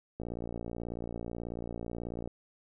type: click train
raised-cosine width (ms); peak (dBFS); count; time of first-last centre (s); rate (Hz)
2; -25; 122; 0.2-2.275; 58.3
effects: none